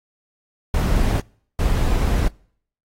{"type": "noise bursts at uneven times", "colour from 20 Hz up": "brown", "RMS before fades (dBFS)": -18, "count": 2, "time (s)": [[0.74, 1.2], [1.59, 2.28]], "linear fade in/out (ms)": 2, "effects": ["noise-tail reverb RT60 0.6 s tail -26 dB re dry", "AAC 48 kbps"]}